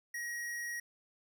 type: tone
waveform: square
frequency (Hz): 1895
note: A#6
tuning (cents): +28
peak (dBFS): -38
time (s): 0.14-0.8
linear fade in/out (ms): 5
effects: none